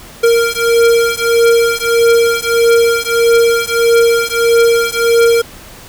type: beating tone pair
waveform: square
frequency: 464.4 / 466 Hz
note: A#4 / A#4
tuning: -7 / -1 cents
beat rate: 1.6 Hz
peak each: -12 dBFS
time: 0.23-5.42 s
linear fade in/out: 10 ms
effects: pink hiss -35 dBFS RMS until 5.88 s